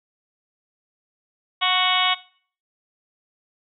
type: harmonic tone with a mistuned harmonic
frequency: 370 Hz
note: F#4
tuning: in tune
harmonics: 2 / 3 / 4 / 5 / 6 / 7 / 8 / 9 / 10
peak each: -26 / -23 / -32 / -33 / -25 / -35 / -24 / -25 / -27 dBFS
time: 1.61-2.15 s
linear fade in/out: 20 ms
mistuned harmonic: 2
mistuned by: -21 cents
effects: noise-tail reverb RT60 0.5 s tail -20 dB re dry